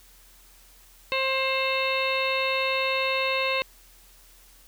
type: harmonic tone with a mistuned harmonic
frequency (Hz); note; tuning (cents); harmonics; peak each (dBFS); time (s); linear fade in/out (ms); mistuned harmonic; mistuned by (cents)
530; C5; +22; 1 / 2 / 3 / 4 / 5 / 6 / 7 / 8; -28 / -30 / -39 / -31 / -28 / -40 / -33 / -37; 1.12-3.62; 0; 6; -99
effects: added 41 Hz sine -55 dBFS peak until 4.67 s + white hiss -55 dBFS RMS until 4.67 s